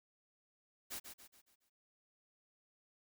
white noise with echo, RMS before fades -44 dBFS, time 0.9-1 s, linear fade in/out 20 ms, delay 140 ms, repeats 5, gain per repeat -7 dB, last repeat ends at 1.7 s, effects none

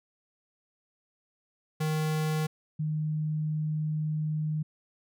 square / sine tone pair in turn, 155.5 / 153.98 Hz, D#3 / D#3, -1 / -18 cents, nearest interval unison, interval 17 cents, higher first, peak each -27 dBFS, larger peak neither, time 1.8-2.47 / 2.79-4.63 s, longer second, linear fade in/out 10 ms, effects none

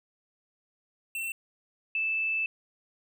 square / sine tone pair in turn, 2694 / 2634 Hz, E7 / E7, +37 / -2 cents, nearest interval unison, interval 39 cents, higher first, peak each -32 / -26 dBFS, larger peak second, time 1.15-1.32 / 1.95-2.46 s, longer second, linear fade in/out 2 ms, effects none

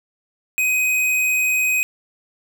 square tone, 2511 Hz, D#7, 15 cents sharp, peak -17 dBFS, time 0.58-1.83 s, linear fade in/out 0 ms, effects none

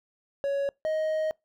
triangle tone pair in turn, 558 / 626.3 Hz, C#5 / D#5, +11 / +11 cents, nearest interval major second, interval 200 cents, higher second, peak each -23 dBFS, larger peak neither, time 0.44-0.69 / 0.85-1.31 s, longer second, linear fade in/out 0 ms, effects noise-tail reverb RT60 0.2 s tail -26 dB re dry

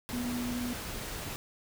sine tone in noise, 244 Hz, B3, 21 cents flat, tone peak -32 dBFS, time 0.13-0.73 s, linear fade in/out 0 ms, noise pink, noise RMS -39 dBFS, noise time 0.09-1.36 s, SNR +4 dB, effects none

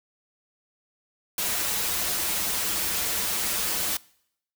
white noise with comb filter, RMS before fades -27 dBFS, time 1.38-3.97 s, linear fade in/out 2 ms, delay 7.6 ms, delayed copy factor -0.95, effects noise-tail reverb RT60 0.7 s tail -23 dB re dry

